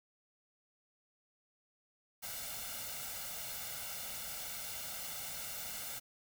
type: noise with comb filter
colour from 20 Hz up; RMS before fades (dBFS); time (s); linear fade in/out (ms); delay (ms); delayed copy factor
white; -43; 2.22-6; 20; 1.4; +0.7
effects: none